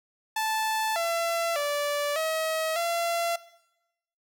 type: tone with pitch steps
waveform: sawtooth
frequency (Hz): 876 / 674 / 581 / 638 / 681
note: A5 / E5 / D5 / D#5 / F5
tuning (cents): -8 / +38 / -19 / +43 / -44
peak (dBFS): -22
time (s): 0.36-3.36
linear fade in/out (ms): 5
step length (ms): 600
effects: noise-tail reverb RT60 0.9 s tail -18 dB re dry